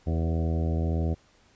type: harmonic tone with a mistuned harmonic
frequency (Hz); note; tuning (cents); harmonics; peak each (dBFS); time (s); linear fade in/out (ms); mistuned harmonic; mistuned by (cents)
81.5; E2; -19; 1 / 2 / 3 / 4 / 5 / 6 / 7 / 8 / 9; -25 / -31 / -35 / -37 / -39 / -41 / -42 / -43 / -44; 0.06-1.15; 20; 6; +24
effects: pink hiss -61 dBFS RMS until 1.55 s + resampled to 16000 Hz